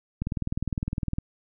click train, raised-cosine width 5 ms, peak -15 dBFS, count 20, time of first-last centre 0.22-1.184 s, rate 19.7 Hz, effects none

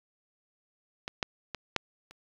clicks, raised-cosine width 0.2 ms, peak -17 / -10 / -17 / -8 / -30 dBFS, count 5, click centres 1.079 / 1.228 / 1.547 / 1.763 / 2.11 s, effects low-pass 5000 Hz 12 dB/octave + 8-bit

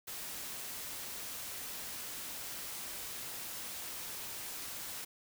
white noise, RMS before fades -43 dBFS, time 0.07-5.05 s, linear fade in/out 10 ms, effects none

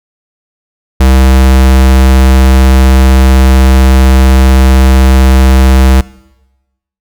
square tone, 65.41 Hz, C2, in tune, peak -3 dBFS, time 1-6.01 s, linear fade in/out 5 ms, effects noise-tail reverb RT60 1.0 s tail -21 dB re dry

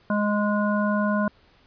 harmonic tone, 207.7 Hz, G#3, in tune, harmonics 1 / 3 / 5 / 7, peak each -22 / -27 / -29 / -30 dBFS, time 0.1-1.28 s, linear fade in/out 2 ms, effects pink hiss -58 dBFS RMS until 1.66 s + resampled to 11025 Hz

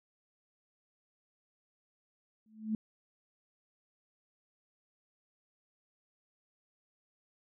sine tone with exponential growth, 217.6 Hz, A3, 19 cents flat, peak -27 dBFS, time 2.46-2.75 s, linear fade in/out 2 ms, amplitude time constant 63 ms, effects none

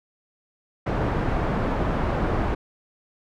pink low-pass noise, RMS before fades -24 dBFS, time 0.86-2.55 s, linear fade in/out 10 ms, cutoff 1200 Hz, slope 12 dB/octave, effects none

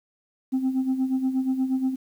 sine tone with tremolo, 261.6 Hz, C4, in tune, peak -17 dBFS, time 0.52-1.96 s, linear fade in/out 20 ms, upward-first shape sine, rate 8.4 Hz, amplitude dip 70%, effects tanh soft clip ceiling -18 dBFS + 9-bit

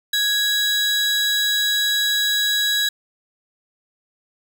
40% pulse tone pair together, 1661.2 / 3893 Hz, G#6 / B7, 0 / -26 cents, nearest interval octave + minor third, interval 1474 cents, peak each -21 / -18 dBFS, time 0.13-2.89 s, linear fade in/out 5 ms, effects none

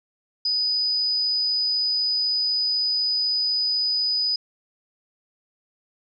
sine tone, 4978 Hz, D#8, in tune, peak -20 dBFS, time 0.45-4.36 s, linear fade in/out 5 ms, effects none

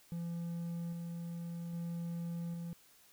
triangle tone with tremolo, 169.9 Hz, F3, 47 cents flat, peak -35 dBFS, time 0.12-2.73 s, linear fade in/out 0 ms, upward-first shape square, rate 0.62 Hz, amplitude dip 25%, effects white hiss -64 dBFS RMS until 3.12 s

